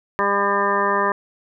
harmonic tone, 200.6 Hz, G3, 40 cents sharp, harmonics 1 / 2 / 3 / 4 / 5 / 6 / 8 / 9, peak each -30 / -24 / -26 / -31 / -21 / -23 / -28 / -26 dBFS, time 0.19-1.12 s, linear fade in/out 0 ms, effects none

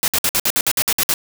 white noise bursts, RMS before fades -17 dBFS, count 11, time 0.03-1.139 s, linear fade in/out 0 ms, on 49 ms, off 57 ms, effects none

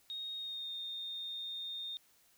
sine tone with pitch glide, 3729 to 3661 Hz, A#7 to A#7, 0 to -32 cents, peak -39 dBFS, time 0.1-1.97 s, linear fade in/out 0 ms, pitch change -32 cents, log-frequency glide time 0.36-0.72 s, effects white hiss -68 dBFS RMS until 2.37 s

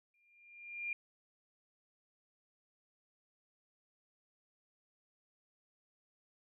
sine tone with exponential growth, 2400 Hz, D7, 37 cents sharp, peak -34 dBFS, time 0.14-0.93 s, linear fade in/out 2 ms, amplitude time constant 170 ms, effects none

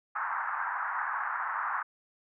pink band-pass noise, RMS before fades -33 dBFS, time 0.15-1.83 s, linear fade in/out 10 ms, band 870 to 1700 Hz, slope 48 dB/octave, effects none

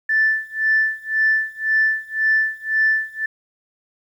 sine tone with tremolo, 1760 Hz, A6, in tune, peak -12 dBFS, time 0.09-3.26 s, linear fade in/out 5 ms, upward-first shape sine, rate 1.9 Hz, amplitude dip 95%, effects tanh soft clip ceiling -8 dBFS + 9-bit

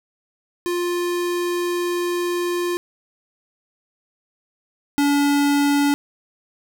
square tone pair in turn, 351 / 285.8 Hz, F4 / D4, +9 / -47 cents, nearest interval major third, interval 356 cents, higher first, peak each -21 / -16 dBFS, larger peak second, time 0.66-2.77 / 4.98-5.94 s, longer first, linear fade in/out 0 ms, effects none

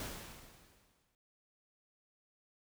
pink noise with exponential decay, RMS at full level -41 dBFS, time 0-1.15 s, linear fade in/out 1 ms, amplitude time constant 250 ms, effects none

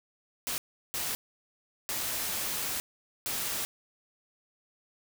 white noise bursts at uneven times, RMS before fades -33 dBFS, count 4, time 0.47-0.58 / 0.94-1.15 / 1.89-2.8 / 3.26-3.65 s, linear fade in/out 0 ms, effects none

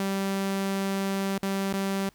sawtooth tone with dropouts, 195.1 Hz, G3, 8 cents flat, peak -22 dBFS, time 0-2.09 s, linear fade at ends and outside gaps 2 ms, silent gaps 1.381-1.429 / 1.728-1.737 s, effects pink hiss -61 dBFS RMS until 2.14 s

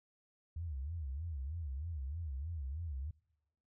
sine tone with vibrato, 75 Hz, D2, 37 cents sharp, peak -38 dBFS, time 0.56-3.11 s, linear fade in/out 5 ms, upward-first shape sine, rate 3.2 Hz, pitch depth 240 cents each way, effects noise-tail reverb RT60 0.9 s tail -24 dB re dry

